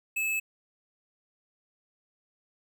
sine tone with tanh clipping, 2603 Hz, E7, 22 cents flat, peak -28 dBFS, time 0.16-0.4 s, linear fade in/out 10 ms, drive 18 dB, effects none

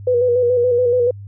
sine tone with vibrato, 490 Hz, B4, 14 cents flat, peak -12 dBFS, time 0.07-1.11 s, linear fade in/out 5 ms, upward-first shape square, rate 7 Hz, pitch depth 37 cents each way, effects added 100 Hz sine -31 dBFS peak until 1.27 s

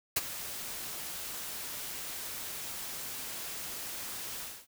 white noise with ADSR envelope, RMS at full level -26 dBFS, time 0.16-4.67 s, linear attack 8 ms, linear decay 29 ms, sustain -14 dB, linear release 260 ms, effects none

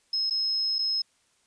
sine tone with dropouts, 5160 Hz, E8, 38 cents flat, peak -24 dBFS, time 0.13-1.02 s, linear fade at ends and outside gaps 5 ms, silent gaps 0.299-0.307 / 0.785-0.789 s, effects white hiss -67 dBFS RMS until 1.46 s + resampled to 22050 Hz

